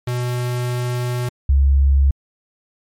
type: tone pair in turn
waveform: square / sine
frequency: 123.1 / 68.85 Hz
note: B2 / C#2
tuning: -5 / -11 cents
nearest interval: minor seventh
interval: 1006 cents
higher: first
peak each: -20 / -10 dBFS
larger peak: second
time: 0.07-1.29 / 1.49-2.11 s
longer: first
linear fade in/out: 5 ms
effects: MP3 64 kbps